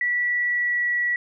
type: tone with pitch glide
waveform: sine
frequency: 1951 to 1938.6 Hz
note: B6 to B6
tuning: -22 to -33 cents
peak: -20 dBFS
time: 0.01-1.16 s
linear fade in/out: 2 ms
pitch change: -11 cents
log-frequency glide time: 0.31-0.88 s
effects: none